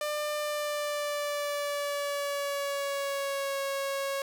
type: tone with pitch glide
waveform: sawtooth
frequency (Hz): 597 to 550.6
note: D5 to C#5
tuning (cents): +28 to -12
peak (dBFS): -26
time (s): 0.01-4.22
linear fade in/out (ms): 2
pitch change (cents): -140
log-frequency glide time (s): 0.37-3.6
effects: none